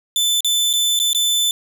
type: tone with dropouts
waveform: sawtooth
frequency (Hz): 3520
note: A7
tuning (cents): 0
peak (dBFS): -12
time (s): 0.16-1.51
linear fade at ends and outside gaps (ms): 1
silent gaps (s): 0.406-0.446 / 0.73-0.736 / 0.991-0.999 / 1.131-1.148
effects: none